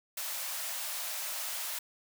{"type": "high-pass noise", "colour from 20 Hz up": "white", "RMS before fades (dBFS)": -37, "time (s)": [0.17, 1.79], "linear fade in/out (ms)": 5, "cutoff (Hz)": 540, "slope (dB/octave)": 96, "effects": []}